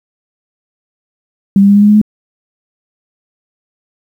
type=tone with pitch steps; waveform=sine; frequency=196.8 / 199.32 / 201.9 / 204.4 / 207.1 / 209.7 / 212.4 Hz; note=G3 / G3 / G#3 / G#3 / G#3 / G#3 / G#3; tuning=+7 / +29 / -49 / -27 / -5 / +17 / +39 cents; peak=-3 dBFS; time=1.56-2.015 s; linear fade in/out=2 ms; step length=65 ms; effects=7-bit